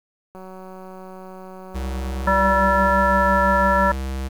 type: click train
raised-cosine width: 1 ms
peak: -26 dBFS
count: 479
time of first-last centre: 0.35-2.906 s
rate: 187 Hz
type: tone with pitch glide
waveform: square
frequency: 65.41 to 66.28 Hz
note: C2 to C2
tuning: 0 to +23 cents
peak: -25 dBFS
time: 1.74-4.29 s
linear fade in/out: 20 ms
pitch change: +23 cents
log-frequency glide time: 1.98-2.77 s
type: harmonic tone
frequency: 192.9 Hz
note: G3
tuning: 28 cents flat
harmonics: 1 / 3 / 5 / 7 / 9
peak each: -24 / -21 / -19 / -21 / -23 dBFS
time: 2.27-3.92 s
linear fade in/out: 5 ms
effects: 8-bit